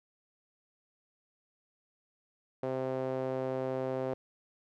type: tone with band-pass filter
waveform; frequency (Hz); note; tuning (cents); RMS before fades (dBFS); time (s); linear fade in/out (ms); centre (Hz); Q
sawtooth; 130.81; C3; 0; -34; 2.63-4.14; 2; 520; 2.2
effects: none